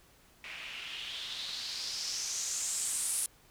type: noise with low-pass filter sweep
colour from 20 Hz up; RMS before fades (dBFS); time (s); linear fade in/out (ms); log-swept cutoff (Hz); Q
blue; -37; 0.44-3.26; 2; 2300 to 10000; 3.9
effects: pink hiss -62 dBFS RMS until 3.5 s